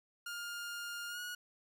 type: tone with pitch glide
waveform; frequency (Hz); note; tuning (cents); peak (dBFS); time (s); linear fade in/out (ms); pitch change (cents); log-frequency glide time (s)
sawtooth; 1411 to 1451.5; F6 to F#6; +17 to -34; -37; 0.26-1.35; 5; +49; 1.08-1.2
effects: none